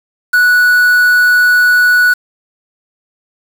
triangle tone with quantisation, 1473 Hz, F#6, 8 cents flat, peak -4 dBFS, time 0.33-2.14 s, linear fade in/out 10 ms, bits 4, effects none

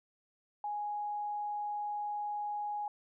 sine tone, 830.6 Hz, G#5, in tune, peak -34 dBFS, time 0.64-2.88 s, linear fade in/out 2 ms, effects none

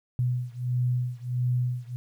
sine beating tone pair, 123.47 / 124.97 Hz, B2 / B2, 0 / +21 cents, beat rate 1.5 Hz, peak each -27 / -28 dBFS, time 0.19-1.96 s, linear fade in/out 0 ms, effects 10-bit

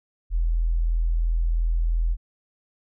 sine tone, 41.47 Hz, E1, 11 cents sharp, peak -19 dBFS, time 0.3-2.17 s, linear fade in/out 50 ms, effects none

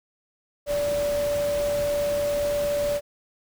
sine tone in noise, 580 Hz, D5, 22 cents flat, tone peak -22 dBFS, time 0.66-3.01 s, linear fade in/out 50 ms, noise pink, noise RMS -35 dBFS, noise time 0.66-3.01 s, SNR +10 dB, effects none

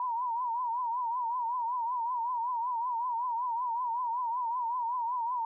sine tone with vibrato, 960 Hz, B5, 49 cents flat, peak -29 dBFS, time 0-5.45 s, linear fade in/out 2 ms, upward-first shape triangle, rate 5.3 Hz, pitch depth 120 cents each way, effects none

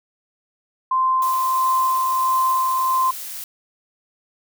sine tone with tremolo, 1041 Hz, C6, 9 cents flat, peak -15 dBFS, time 0.91-3.11 s, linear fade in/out 5 ms, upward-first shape sine, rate 1.5 Hz, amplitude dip 25%
blue noise, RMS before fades -32 dBFS, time 1.22-3.44 s, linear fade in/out 2 ms
effects none

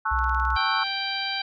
sine chord, F# minor seventh, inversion first, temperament equal with one note detuned, 880 / 1098.5 / 1318.5 / 1480 Hz, A5 / C#6 / E6 / F#6, 0 / -16 / 0 / 0 cents, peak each -28 dBFS, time 0.05-0.84 s, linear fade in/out 10 ms
sine tone, 63 Hz, B1, 35 cents sharp, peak -25 dBFS, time 0.11-0.57 s, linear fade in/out 10 ms
click train, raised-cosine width 0.2 ms, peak -29 dBFS, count 14, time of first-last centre 0.19-0.871 s, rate 19.1 Hz
harmonic tone, 784 Hz, G5, in tune, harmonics 1 / 2 / 3 / 4 / 5 / 6, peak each -33 / -33 / -33 / -33 / -33 / -33 dBFS, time 0.56-1.42 s, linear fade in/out 5 ms
effects none

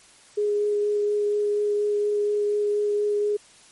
sine tone with vibrato, 414.7 Hz, G#4, 3 cents flat, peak -20 dBFS, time 0.37-3.37 s, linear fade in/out 10 ms, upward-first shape sine, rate 4.2 Hz, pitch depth 8 cents each way, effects white hiss -52 dBFS RMS until 3.71 s + MP3 48 kbps

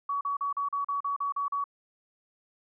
sine tone bursts, 1130 Hz, C#6, 33 cents sharp, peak -27 dBFS, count 10, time 0.09-1.641 s, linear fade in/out 5 ms, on 120 ms, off 39 ms, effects none

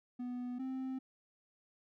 triangle tone pair in turn, 246.9 / 261.6 Hz, B3 / C4, 0 / 0 cents, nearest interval minor second, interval 100 cents, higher second, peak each -36 / -35 dBFS, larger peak second, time 0.19-0.59 / 0.59-0.99 s, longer neither, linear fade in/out 10 ms, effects none

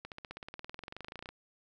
accelerating click train, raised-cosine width 0.3 ms, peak -27 dBFS, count 27, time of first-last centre 0.05-1.29 s, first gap 68 ms, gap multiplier 0.97, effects none

